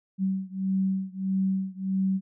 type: beating tone pair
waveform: sine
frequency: 190.4 / 192 Hz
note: F#3 / G3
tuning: +50 / -36 cents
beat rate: 1.6 Hz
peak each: -27 / -28 dBFS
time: 0.18-2.21 s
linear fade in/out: 50 ms
effects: none